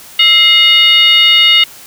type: tone with frequency modulation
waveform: sine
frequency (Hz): 2889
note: F#7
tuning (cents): -42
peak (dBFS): -4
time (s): 0.19-1.64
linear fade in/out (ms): 5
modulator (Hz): 782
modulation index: 1
effects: white hiss -35 dBFS RMS until 1.86 s